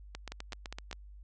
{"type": "two click trains", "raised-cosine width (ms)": 0.2, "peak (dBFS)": [-23, -23], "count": [7, 4], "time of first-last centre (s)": [[0.15, 0.912], [0.32, 0.929]], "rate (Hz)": [7.87, 4.93], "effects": ["added 50 Hz sine -48 dBFS peak until 1.23 s", "resampled to 22050 Hz"]}